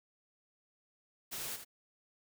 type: noise with echo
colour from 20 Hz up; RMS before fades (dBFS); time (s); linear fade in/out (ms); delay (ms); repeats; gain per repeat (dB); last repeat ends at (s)
white; -41; 1.31-1.57; 20; 79; 1; -8; 1.649
effects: none